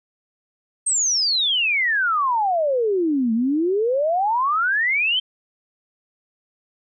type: exponential two-way sweep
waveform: sine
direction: down then up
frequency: 8540 to 218.4 to 3175 Hz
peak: -17 dBFS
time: 0.86-5.2 s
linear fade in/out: 10 ms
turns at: 3.33 s
effects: none